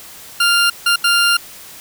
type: tone bursts at uneven times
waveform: 20% pulse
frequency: 1396.9 Hz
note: F6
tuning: in tune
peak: -6 dBFS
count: 3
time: 0.4-0.7 / 0.86-0.96 / 1.04-1.37 s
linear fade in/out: 5 ms
effects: white hiss -37 dBFS RMS until 1.8 s